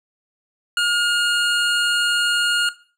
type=tone; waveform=25% pulse; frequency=1424 Hz; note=F6; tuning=33 cents sharp; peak=-13 dBFS; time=0.77-2.69 s; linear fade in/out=2 ms; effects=noise-tail reverb RT60 0.4 s tail -17 dB re dry + low-pass 9000 Hz 12 dB/octave